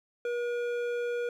triangle tone with hard clipping, 480 Hz, B4, 49 cents flat, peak -31 dBFS, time 0.25-1.29 s, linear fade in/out 2 ms, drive 14 dB, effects none

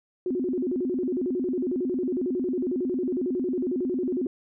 sine tone with vibrato, 305.5 Hz, D#4, 32 cents flat, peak -24 dBFS, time 0.26-4.27 s, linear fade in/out 2 ms, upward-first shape square, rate 11 Hz, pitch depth 300 cents each way, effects none

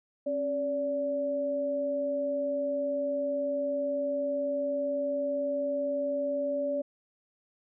sine tone pair together, 271.8 / 576 Hz, C#4 / D5, -34 / -34 cents, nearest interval octave + minor second, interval 1300 cents, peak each -35 / -28 dBFS, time 0.26-6.82 s, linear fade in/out 10 ms, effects none

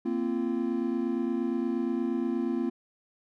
triangle chord, Bb suspended second, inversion none, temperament equal with one note detuned, 233.1 / 261.6 / 342 Hz, Bb3 / C4 / F4, 0 / 0 / -36 cents, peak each -29 dBFS, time 0.05-2.7 s, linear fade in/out 10 ms, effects none

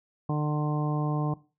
harmonic tone, 150 Hz, D3, 37 cents sharp, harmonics 1 / 2 / 3 / 4 / 5 / 6 / 7, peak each -26 / -32 / -37 / -40 / -37 / -42 / -38 dBFS, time 0.29-1.34 s, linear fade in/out 5 ms, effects noise-tail reverb RT60 0.3 s tail -18 dB re dry

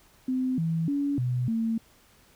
sine tone with pitch steps, 257.3 / 163.6 / 283.9 / 124.6 / 226 Hz, C4 / E3 / C#4 / B2 / A3, -29 / -13 / +41 / +16 / +47 cents, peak -24 dBFS, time 0.28-1.78 s, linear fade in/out 5 ms, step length 300 ms, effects pink hiss -59 dBFS RMS until 2.35 s

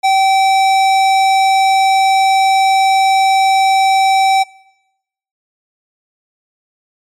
sine tone with hard clipping, 772 Hz, G5, 27 cents flat, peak -10 dBFS, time 0.03-4.44 s, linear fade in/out 20 ms, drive 16 dB, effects noise-tail reverb RT60 0.9 s tail -23 dB re dry + MP3 96 kbps

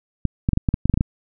clicks, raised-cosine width 5 ms, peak -5 dBFS, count 11, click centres 0.253 / 0.489 / 0.533 / 0.574 / 0.688 / 0.741 / 0.856 / 0.897 / 0.94 / 0.975 / 1.009 s, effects none

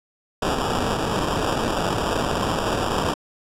white noise with sample-and-hold, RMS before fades -23 dBFS, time 0.42-3.14 s, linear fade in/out 5 ms, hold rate 2100 Hz, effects low-pass 9000 Hz 12 dB/octave

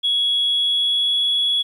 sine tone with pitch glide, 3347 to 3368 Hz, G#7 to G#7, +13 to +24 cents, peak -15 dBFS, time 0.03-1.63 s, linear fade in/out 20 ms, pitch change +11 cents, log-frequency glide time 0.46-1.18 s, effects tanh soft clip ceiling -12 dBFS + 9-bit

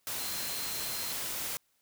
sine tone in noise, 4138 Hz, C8, 20 cents flat, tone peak -42 dBFS, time 0.19-1.12 s, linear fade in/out 0 ms, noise white, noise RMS -36 dBFS, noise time 0.07-1.57 s, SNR -9 dB, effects white hiss -73 dBFS RMS until 1.81 s

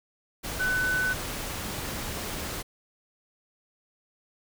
sine tone in noise, 1500 Hz, F#6, 23 cents sharp, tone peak -24 dBFS, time 0.59-1.14 s, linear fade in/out 20 ms, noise pink, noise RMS -34 dBFS, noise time 0.43-2.63 s, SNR +7 dB, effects none

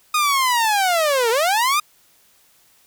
sawtooth linear two-way sweep, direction down then up, 1244.5 to 440 to 1244.5 Hz, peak -12 dBFS, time 0.14-1.8 s, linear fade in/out 5 ms, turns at 1.3 s, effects white hiss -56 dBFS RMS until 2.86 s

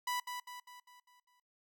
sawtooth tone with echo, 987.8 Hz, B5, in tune, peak -30 dBFS, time 0.07-0.2 s, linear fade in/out 5 ms, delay 200 ms, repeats 6, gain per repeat -6 dB, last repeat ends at 1.4 s, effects noise-tail reverb RT60 0.3 s tail -25 dB re dry

